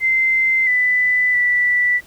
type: tone with pitch steps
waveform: sine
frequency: 2076 / 1994 / 1967 Hz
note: C7 / B6 / B6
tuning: -14 / +16 / -7 cents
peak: -13 dBFS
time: 0-2.01 s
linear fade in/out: 50 ms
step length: 670 ms
effects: pink hiss -47 dBFS RMS until 2.06 s